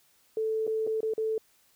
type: tone with dropouts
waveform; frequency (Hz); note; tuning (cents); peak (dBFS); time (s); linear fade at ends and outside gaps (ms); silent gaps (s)
sine; 440; A4; 0; -26; 0.37-1.38; 2; 0.668-0.676 / 0.867-0.873 / 1.006-1.03 / 1.137-1.179
effects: white hiss -65 dBFS RMS until 1.75 s